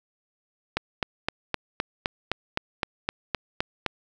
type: click train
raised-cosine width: 0.3 ms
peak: -8 dBFS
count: 13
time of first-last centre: 0.77-3.863 s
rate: 3.88 Hz
effects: none